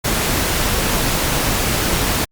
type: noise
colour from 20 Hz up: pink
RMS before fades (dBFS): -18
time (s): 0.04-2.25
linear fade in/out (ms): 10
effects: Opus 48 kbps